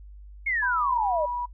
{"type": "exponential sweep", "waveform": "sine", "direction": "down", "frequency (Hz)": [2217, 576], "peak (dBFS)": -23, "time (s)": [0.46, 1.26], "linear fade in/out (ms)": 10}
{"type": "tone with pitch glide", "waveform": "sine", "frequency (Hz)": [987.8, 973.1], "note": ["B5", "B5"], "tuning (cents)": [0, -26], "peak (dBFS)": -27, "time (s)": [0.62, 1.46], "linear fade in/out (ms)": 10, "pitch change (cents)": -26, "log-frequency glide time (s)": [0.74, 0.92]}
{"effects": ["noise-tail reverb RT60 0.1 s tail -25 dB re dry", "added 50 Hz sine -42 dBFS peak until 1.53 s"]}